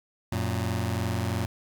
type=tone pair together; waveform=sawtooth; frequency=91.69 / 114.6 Hz; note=F#2 / A#2; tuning=-15 / -29 cents; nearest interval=major third; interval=386 cents; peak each=-25 dBFS; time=0.32-1.46 s; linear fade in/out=5 ms; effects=9-bit